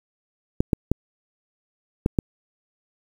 clicks, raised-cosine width 3 ms, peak -5 dBFS, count 5, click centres 0.605 / 0.732 / 0.916 / 2.061 / 2.188 s, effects 7-bit

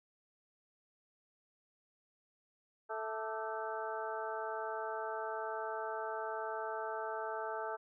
harmonic tone with a mistuned harmonic, 220 Hz, A3, in tune, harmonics 2 / 3 / 4 / 5 / 6 / 7, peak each -43 / -43 / -42 / -49 / -45 / -47 dBFS, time 2.89-7.77 s, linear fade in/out 20 ms, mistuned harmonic 5, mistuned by +120 cents, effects none

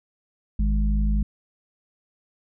harmonic tone, 51.91 Hz, G#1, in tune, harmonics 1 / 3 / 4, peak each -19 / -32 / -28 dBFS, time 0.59-1.23 s, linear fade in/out 5 ms, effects none

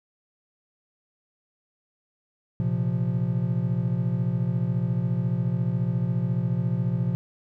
triangle chord, Bb suspended second, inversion none, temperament equal, 116.54 / 130.81 / 174.61 Hz, Bb2 / C3 / F3, 0 / 0 / 0 cents, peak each -25 dBFS, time 2.6-7.15 s, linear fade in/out 0 ms, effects none

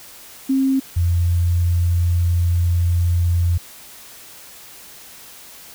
sine tone pair in turn, 267.4 / 86.64 Hz, C4 / F2, +38 / -13 cents, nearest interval octave + minor sixth, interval 1951 cents, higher first, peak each -14 dBFS, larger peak neither, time 0.49-0.8 / 0.96-3.58 s, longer second, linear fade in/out 10 ms, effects white hiss -41 dBFS RMS until 5.74 s

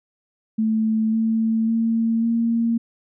sine tone with pitch steps, 220 / 223.6 / 227.2 / 230.9 Hz, A3 / A3 / A#3 / A#3, 0 / +28 / -44 / -16 cents, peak -17 dBFS, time 0.58-2.78 s, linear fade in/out 10 ms, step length 550 ms, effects none

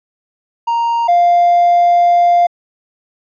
triangle tone pair in turn, 932.3 / 698.4 Hz, A#5 / F5, 0 / 0 cents, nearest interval perfect fourth, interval 500 cents, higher first, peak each -10 / -4 dBFS, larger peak second, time 0.67-1.08 / 1.08-2.47 s, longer second, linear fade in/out 10 ms, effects tanh soft clip ceiling -3 dBFS + resampled to 16000 Hz

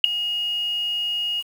sine tone with ADSR envelope, 2870 Hz, F7, 47 cents sharp, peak -4 dBFS, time 0.04-1.43 s, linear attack 3 ms, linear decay 5 ms, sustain -18 dB, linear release 35 ms, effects 7-bit

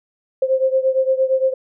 sine beating tone pair, 523.3 / 532 Hz, C5 / C5, 0 / +29 cents, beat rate 8.7 Hz, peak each -16 / -19 dBFS, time 0.42-1.54 s, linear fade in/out 5 ms, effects none

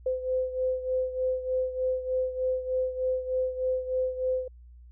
sine beating tone pair, 512 / 515.3 Hz, C5 / C5, -38 / -27 cents, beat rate 3.3 Hz, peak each -27 / -32 dBFS, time 0.06-4.48 s, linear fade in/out 5 ms, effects added 60 Hz sine -47 dBFS peak until 4.91 s

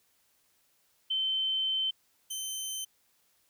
sine / 15% pulse tone pair in turn, 3085 / 3085 Hz, G7 / G7, -28 / -28 cents, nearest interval unison, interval 0 cents, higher neither, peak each -27 dBFS, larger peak neither, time 1.1-1.91 / 2.3-2.85 s, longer first, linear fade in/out 10 ms, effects white hiss -70 dBFS RMS until 3.49 s

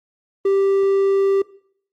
triangle tone, 392 Hz, G4, in tune, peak -12 dBFS, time 0.45-1.42 s, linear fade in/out 5 ms, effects noise-tail reverb RT60 0.6 s tail -20 dB re dry + Opus 32 kbps

